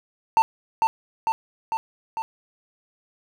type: tone with echo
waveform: triangle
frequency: 897 Hz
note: A5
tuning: 33 cents sharp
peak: -11 dBFS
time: 0.37-0.42 s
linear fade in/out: 0 ms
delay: 450 ms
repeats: 4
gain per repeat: -3 dB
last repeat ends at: 2.22 s
effects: none